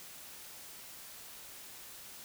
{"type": "silence", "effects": ["white hiss -50 dBFS RMS until 2.24 s"]}